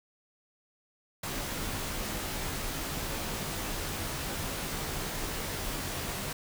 pink noise with comb filter, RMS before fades -35 dBFS, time 1.23-6.33 s, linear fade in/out 5 ms, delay 17 ms, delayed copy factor -0.5, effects none

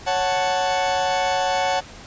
40% pulse chord, F# minor, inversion second, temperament equal, 554.4 / 740 / 880 Hz, C#5 / F#5 / A5, 0 / 0 / 0 cents, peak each -24 / -21 / -24 dBFS, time 0.06-1.81 s, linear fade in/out 20 ms, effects pink hiss -41 dBFS RMS until 2.06 s + resampled to 16000 Hz

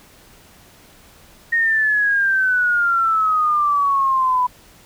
sine exponential sweep, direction down, 1864.7 to 987.8 Hz, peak -14 dBFS, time 1.52-4.47 s, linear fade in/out 10 ms, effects pink hiss -48 dBFS RMS until 4.85 s

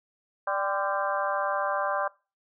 harmonic tone with a mistuned harmonic, 196.5 Hz, G3, 4 cents sharp, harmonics 3 / 4 / 5 / 6 / 7 / 8, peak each -30 / -32 / -32 / -32 / -37 / -34 dBFS, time 0.47-2.08 s, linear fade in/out 5 ms, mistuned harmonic 5, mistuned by +72 cents, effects noise-tail reverb RT60 0.3 s tail -22 dB re dry

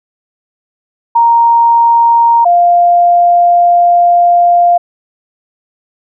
sine tone pair in turn, 932.3 / 698.4 Hz, A#5 / F5, 0 / 0 cents, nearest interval perfect fourth, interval 500 cents, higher first, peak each -4 dBFS, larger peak neither, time 1.15-2.45 / 2.45-4.78 s, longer second, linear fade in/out 10 ms, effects none

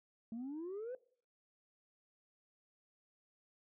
sine exponential sweep, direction up, 220 to 523.3 Hz, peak -39 dBFS, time 0.32-0.95 s, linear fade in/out 2 ms, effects noise-tail reverb RT60 0.5 s tail -21 dB re dry + tanh soft clip ceiling -39 dBFS

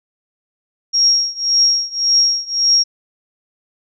sine tone with tremolo, 5588 Hz, F8, in tune, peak -8 dBFS, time 0.93-2.84 s, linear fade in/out 20 ms, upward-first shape triangle, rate 1.8 Hz, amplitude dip 95%, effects none

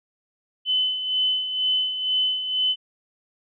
sine tone with tremolo, 3027 Hz, F#7, 39 cents sharp, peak -18 dBFS, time 0.65-2.76 s, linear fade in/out 50 ms, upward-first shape sine, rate 2.1 Hz, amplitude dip 60%, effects none

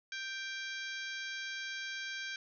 harmonic tone with a mistuned harmonic, 784 Hz, G5, in tune, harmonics 2 / 3 / 4 / 5 / 6 / 7 / 8, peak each -41 / -45 / -47 / -49 / -51 / -52 / -53 dBFS, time 0.12-2.36 s, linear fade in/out 2 ms, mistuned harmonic 4, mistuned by +51 cents, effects none

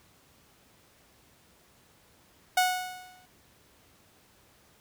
sawtooth tone with exponential decay, 734 Hz, F#5, 14 cents flat, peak -16 dBFS, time 2.57-3.26 s, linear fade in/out 5 ms, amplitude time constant 150 ms, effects pink hiss -61 dBFS RMS until 4.8 s + high-pass 60 Hz 12 dB/octave

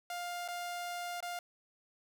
sawtooth tone with dropouts, 703 Hz, F5, 11 cents sharp, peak -34 dBFS, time 0.1-1.39 s, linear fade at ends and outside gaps 2 ms, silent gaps 0.479-0.485 / 1.205-1.226 s, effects none

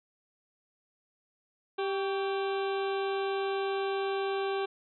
harmonic tone with a mistuned harmonic, 392 Hz, G4, in tune, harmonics 1 / 2 / 3 / 4 / 6 / 7 / 8 / 9 / 10, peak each -30 / -36 / -40 / -42 / -46 / -47 / -48 / -49 / -50 dBFS, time 1.78-4.66 s, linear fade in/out 10 ms, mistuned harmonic 3, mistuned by -61 cents, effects none

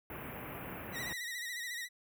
pink band-stop noise, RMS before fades -43 dBFS, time 0.1-1.13 s, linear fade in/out 2 ms, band 2700 to 12000 Hz, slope 48 dB/octave
sawtooth tone with vibrato, 1926 Hz, B6, 44 cents flat, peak -35 dBFS, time 0.92-1.89 s, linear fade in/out 50 ms, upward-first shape sine, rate 14 Hz, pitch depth 69 cents each way
effects high-pass 80 Hz 12 dB/octave

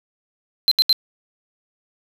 triangle tone bursts, 4104 Hz, C8, 34 cents flat, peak -10 dBFS, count 3, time 0.68-0.928 s, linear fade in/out 0 ms, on 34 ms, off 73 ms, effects none

